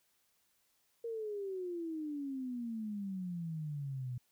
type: exponential sweep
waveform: sine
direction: down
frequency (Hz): 469.1 to 121.5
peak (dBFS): -37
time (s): 1.04-4.18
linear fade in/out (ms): 5
effects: white hiss -75 dBFS RMS until 4.31 s